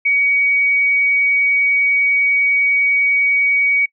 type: tone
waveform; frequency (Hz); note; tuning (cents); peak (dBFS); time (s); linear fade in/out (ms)
sine; 2255; C#7; +29; -12; 0.05-3.86; 10
effects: noise-tail reverb RT60 0.1 s tail -23 dB re dry